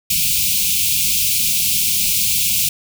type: band-stop noise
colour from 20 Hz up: white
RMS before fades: -17 dBFS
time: 0.1-2.69 s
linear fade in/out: 5 ms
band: 220 to 2300 Hz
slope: 96 dB/octave
effects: none